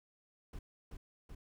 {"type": "noise with echo", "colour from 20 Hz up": "brown", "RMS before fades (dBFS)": -45, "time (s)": [0.53, 0.59], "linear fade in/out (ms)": 5, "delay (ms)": 380, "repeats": 2, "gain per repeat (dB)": -2, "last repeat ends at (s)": 1.35, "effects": []}